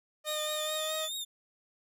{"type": "tone with pitch glide", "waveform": "sawtooth", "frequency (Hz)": [610, 628.2], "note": ["D#5", "D#5"], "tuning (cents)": [-34, 16], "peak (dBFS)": -30, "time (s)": [0.24, 1.09], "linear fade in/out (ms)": 50, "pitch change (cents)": 50, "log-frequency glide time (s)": [0.54, 0.96]}
{"type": "tone with vibrato", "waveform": "sawtooth", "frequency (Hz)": 3637, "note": "A#7", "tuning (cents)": -43, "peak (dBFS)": -32, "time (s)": [0.26, 1.25], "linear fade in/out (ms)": 20, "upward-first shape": "triangle", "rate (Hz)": 4.7, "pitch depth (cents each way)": 75}
{"effects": []}